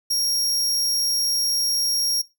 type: tone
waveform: sawtooth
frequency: 5588 Hz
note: F8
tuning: in tune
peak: -17 dBFS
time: 0.1-2.22 s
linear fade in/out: 10 ms
effects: noise-tail reverb RT60 0.2 s tail -18 dB re dry